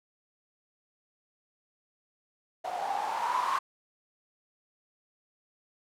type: noise with low-pass filter sweep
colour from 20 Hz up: violet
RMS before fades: -31 dBFS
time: 2.64-3.59 s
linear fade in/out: 10 ms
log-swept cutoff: 700 to 1100 Hz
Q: 9.8
effects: none